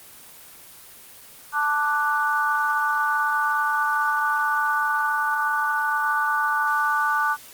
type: chord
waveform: sine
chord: D major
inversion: second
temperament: equal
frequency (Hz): 880 / 1174.7 / 1480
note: A5 / D6 / F#6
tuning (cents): 0 / 0 / 0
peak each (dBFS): -25 / -23 / -23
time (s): 1.52-7.37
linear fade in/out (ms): 50
effects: white hiss -45 dBFS RMS until 7.53 s + Opus 24 kbps